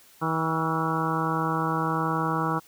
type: harmonic tone with a mistuned harmonic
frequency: 160.8 Hz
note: E3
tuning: 43 cents flat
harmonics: 1 / 2 / 3 / 4 / 5 / 6 / 7 / 8 / 9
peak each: -29 / -31 / -34 / -40 / -33 / -32 / -31 / -31 / -38 dBFS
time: 0.21-2.6 s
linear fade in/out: 20 ms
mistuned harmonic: 8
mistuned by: +52 cents
effects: white hiss -55 dBFS RMS until 2.67 s